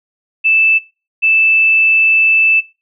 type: tone pair in turn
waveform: sine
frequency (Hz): 2637 / 2637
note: E7 / E7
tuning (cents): 0 / 0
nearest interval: unison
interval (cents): 0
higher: neither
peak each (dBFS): -8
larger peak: neither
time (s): 0.44-0.79 / 1.22-2.61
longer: second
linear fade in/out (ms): 20
effects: noise-tail reverb RT60 0.3 s tail -19 dB re dry